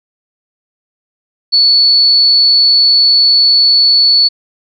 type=tone; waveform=sine; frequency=4435 Hz; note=C#8; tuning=in tune; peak=-5 dBFS; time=1.52-4.29 s; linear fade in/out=20 ms; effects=none

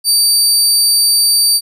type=tone; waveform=25% pulse; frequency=4631 Hz; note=D8; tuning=25 cents flat; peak=-4 dBFS; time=0.04-1.61 s; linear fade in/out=50 ms; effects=none

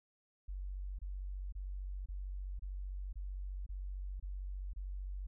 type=tone bursts; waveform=sine; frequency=47.3 Hz; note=F#1; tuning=39 cents sharp; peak=-39 dBFS; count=9; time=0.48-5.27 s; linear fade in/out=10 ms; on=510 ms; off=25 ms; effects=none

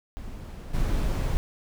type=noise with level steps; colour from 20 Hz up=brown; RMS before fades=-37 / -25 dBFS; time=0.17-1.37 s; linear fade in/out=0 ms; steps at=0.73 s; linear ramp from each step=20 ms; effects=none

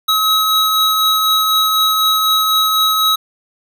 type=tone pair together; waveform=square; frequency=1280 / 3836 Hz; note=D#6 / A#7; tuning=+49 / +49 cents; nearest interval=octave + perfect fifth; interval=1900 cents; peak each=-15 dBFS; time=0.08-3.16 s; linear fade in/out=10 ms; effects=none

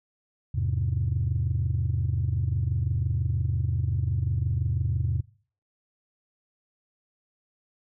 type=chord; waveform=sine; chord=E augmented; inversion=none; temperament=just; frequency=82.41 / 103.01 / 128.76 Hz; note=E2 / G#2 / B#2; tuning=0 / -14 / -27 cents; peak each=-27 dBFS; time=0.54-5.21 s; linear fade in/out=10 ms; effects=noise-tail reverb RT60 0.5 s tail -25 dB re dry + tanh soft clip ceiling -17 dBFS

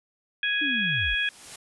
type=harmonic tone; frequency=830.6 Hz; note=G#5; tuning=in tune; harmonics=2 / 3 / 4; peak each=-26 / -28 / -29 dBFS; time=0.43-1.29 s; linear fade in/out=2 ms
type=linear sweep; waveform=sine; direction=down; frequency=308.5 to 32.7 Hz; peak=-30 dBFS; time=0.61-1.15 s; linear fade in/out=10 ms
type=noise with exponential growth; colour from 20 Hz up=white; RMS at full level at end=-39 dBFS; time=0.73-1.56 s; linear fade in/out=5 ms; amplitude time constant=180 ms
effects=resampled to 24000 Hz

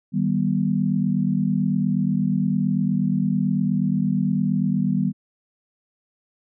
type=chord; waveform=sine; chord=Eb augmented; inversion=none; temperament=just; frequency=155.56 / 194.45 / 243.1 Hz; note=Eb3 / G3 / B3; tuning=0 / -14 / -27 cents; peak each=-24 / -21 / -24 dBFS; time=0.12-5.13 s; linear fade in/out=50 ms; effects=none

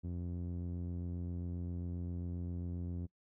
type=tone with low-pass filter; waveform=sawtooth; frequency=87.5 Hz; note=F2; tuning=4 cents sharp; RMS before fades=-40 dBFS; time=0.03-3.07 s; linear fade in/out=20 ms; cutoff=260 Hz; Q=1.1; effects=noise-tail reverb RT60 0.1 s tail -24 dB re dry

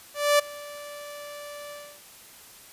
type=tone with ADSR envelope; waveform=sawtooth; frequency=584 Hz; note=D5; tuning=10 cents flat; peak=-12 dBFS; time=0.14-2.01 s; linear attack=250 ms; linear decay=11 ms; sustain=-22 dB; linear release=290 ms; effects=white hiss -49 dBFS RMS until 2.72 s + resampled to 32000 Hz

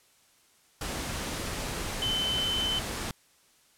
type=tone in noise; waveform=sine; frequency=3055 Hz; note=G7; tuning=45 cents flat; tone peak=-27 dBFS; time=2.02-2.79 s; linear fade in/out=2 ms; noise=pink; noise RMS=-34 dBFS; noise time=0.81-3.11 s; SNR=+4 dB; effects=white hiss -63 dBFS RMS until 3.77 s + low-pass 11000 Hz 12 dB/octave

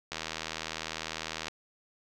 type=click train; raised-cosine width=0.2 ms; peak=-17 dBFS; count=110; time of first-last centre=0.12-1.482 s; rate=80 Hz; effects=none

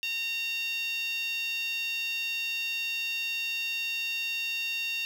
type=tone with high-pass filter; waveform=10% pulse; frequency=918 Hz; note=A#5; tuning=27 cents flat; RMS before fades=-32 dBFS; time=0.03-5.05 s; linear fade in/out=0 ms; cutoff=2900 Hz; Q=5.8; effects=none

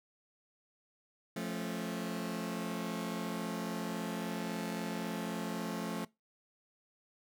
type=chord; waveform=sawtooth; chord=F augmented; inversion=none; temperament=just; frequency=174.61 / 218.3 / 272.8 Hz; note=F3 / A3 / C#4; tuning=0 / -13 / -28 cents; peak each=-36 / -35 / -39 dBFS; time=1.36-6.05 s; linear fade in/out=5 ms; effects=noise-tail reverb RT60 0.2 s tail -21 dB re dry

